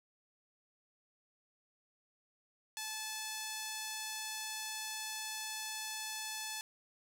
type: tone with band-pass filter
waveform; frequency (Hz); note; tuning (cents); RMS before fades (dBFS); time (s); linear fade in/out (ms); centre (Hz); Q
sawtooth; 868; A5; -24; -42; 2.77-6.61; 0; 7200; 0.72
effects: none